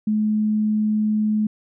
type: tone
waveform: sine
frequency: 213.7 Hz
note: G#3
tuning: 50 cents sharp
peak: -17 dBFS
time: 0.07-1.47 s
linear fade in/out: 5 ms
effects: none